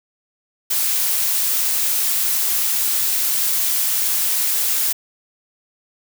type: noise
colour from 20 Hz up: blue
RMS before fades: -19 dBFS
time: 0.7-4.93 s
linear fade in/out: 10 ms
effects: none